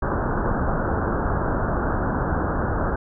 pink low-pass noise, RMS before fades -23 dBFS, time 0.02-2.96 s, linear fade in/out 5 ms, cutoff 1600 Hz, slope 96 dB/octave, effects none

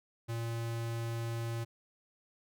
square tone, 115.7 Hz, A#2, 13 cents flat, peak -35 dBFS, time 0.28-1.65 s, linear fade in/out 20 ms, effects none

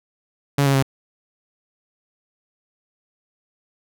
sawtooth tone with pitch steps, 141.1 / 137.8 / 135 Hz, C#3 / C#3 / C#3, +31 / -10 / -45 cents, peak -11 dBFS, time 0.58-0.826 s, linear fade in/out 5 ms, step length 82 ms, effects none

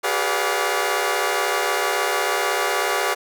15% pulse tone cluster, 382.5 / 418.7 / 491 / 577 / 703 Hz, G4 / G#4 / B4 / D5 / F5, -42 / +14 / -10 / -31 / +11 cents, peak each -20 dBFS, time 0.03-3.15 s, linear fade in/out 20 ms, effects none

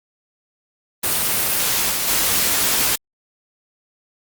white noise with level steps, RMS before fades -19 / -22 / -18 dBFS, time 1.03-2.96 s, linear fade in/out 10 ms, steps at 1.9 / 2.07 s, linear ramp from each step 20 ms, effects Opus 32 kbps

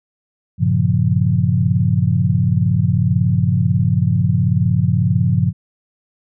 sine chord, G half-diminished seventh, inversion none, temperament equal, 98 / 116.54 / 138.59 / 174.61 Hz, G2 / Bb2 / Db3 / F3, 0 / 0 / 0 / 0 cents, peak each -18 dBFS, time 0.58-5.53 s, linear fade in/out 50 ms, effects none

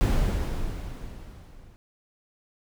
brown noise with level ramp, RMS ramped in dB -20 to -50 dBFS, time 0.01-1.76 s, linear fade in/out 0 ms, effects none

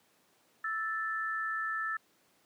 sine tone pair together, 1318.5 / 1760 Hz, E6 / A6, 0 / 0 cents, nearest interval perfect fourth, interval 500 cents, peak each -35 / -34 dBFS, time 0.64-1.97 s, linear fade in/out 5 ms, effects pink hiss -68 dBFS RMS until 2.45 s + high-pass 200 Hz 12 dB/octave

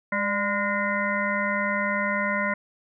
harmonic tone with a mistuned harmonic, 205 Hz, G#3, 22 cents flat, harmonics 1 / 3 / 5 / 7 / 9 / 10, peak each -30 / -30 / -30 / -30 / -30 / -30 dBFS, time 0.12-2.54 s, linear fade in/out 5 ms, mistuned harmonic 3, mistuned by -54 cents, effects none

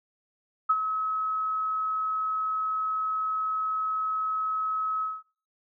sine tone with ADSR envelope, 1284 Hz, E6, 46 cents flat, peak -17 dBFS, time 0.69-5.23 s, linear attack 12 ms, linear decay 45 ms, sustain -9 dB, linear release 210 ms, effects noise-tail reverb RT60 0.5 s tail -20 dB re dry

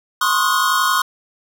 square tone cluster, 1039 / 1090 / 1251 / 1448 Hz, C6 / C#6 / D#6 / F#6, -12 / -29 / +9 / -38 cents, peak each -21 dBFS, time 0.21-1.02 s, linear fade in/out 5 ms, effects none

